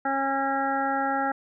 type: harmonic tone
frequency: 272.4 Hz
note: C#4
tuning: 30 cents flat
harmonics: 1 / 2 / 3 / 5 / 6 / 7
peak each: -31 / -33 / -26 / -30 / -34 / -38 dBFS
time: 0.05-1.32 s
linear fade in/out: 5 ms
effects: none